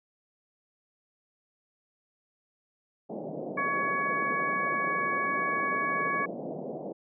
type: band-pass noise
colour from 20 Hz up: white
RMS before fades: -37 dBFS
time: 3.09-6.93 s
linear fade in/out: 10 ms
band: 150 to 690 Hz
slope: 48 dB/octave
type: harmonic tone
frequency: 561 Hz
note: C#5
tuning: 21 cents sharp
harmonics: 2 / 3 / 4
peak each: -29 / -32 / -34 dBFS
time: 3.57-6.26 s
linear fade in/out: 10 ms
effects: none